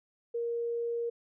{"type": "tone", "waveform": "sine", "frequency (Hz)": 469.1, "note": "A#4", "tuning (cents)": 11, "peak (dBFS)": -30, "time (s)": [0.34, 1.1], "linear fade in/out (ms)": 10, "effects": []}